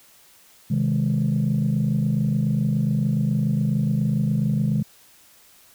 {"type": "chord", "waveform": "sine", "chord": "Ab major", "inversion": "first", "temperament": "equal with one note detuned", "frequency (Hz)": [130.81, 157.92, 207.7], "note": ["C3", "Eb3", "Ab3"], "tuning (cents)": [0, 26, 0], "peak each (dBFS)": -22, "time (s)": [0.7, 4.83], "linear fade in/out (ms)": 10, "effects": ["tanh soft clip ceiling -13 dBFS", "white hiss -53 dBFS RMS until 5.74 s"]}